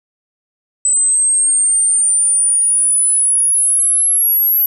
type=exponential sweep; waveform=sine; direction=up; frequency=8020 to 11760 Hz; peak=-10 dBFS; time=0.85-4.66 s; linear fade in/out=2 ms; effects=none